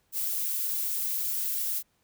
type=noise; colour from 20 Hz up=violet; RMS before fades=-30 dBFS; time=0.12-1.83 s; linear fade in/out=50 ms; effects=pink hiss -71 dBFS RMS until 2.03 s